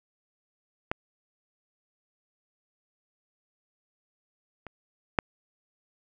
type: clicks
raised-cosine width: 0.5 ms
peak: -12 / -26 / -6 dBFS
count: 3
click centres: 0.915 / 4.667 / 5.188 s
effects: none